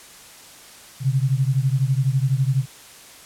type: beating tone pair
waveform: sine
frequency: 129.2 / 141.2 Hz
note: C3 / C#3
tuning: -21 / +32 cents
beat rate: 12 Hz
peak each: -19 / -21 dBFS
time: 1-2.66 s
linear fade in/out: 50 ms
effects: white hiss -44 dBFS RMS until 3.25 s + low-pass 11000 Hz 12 dB/octave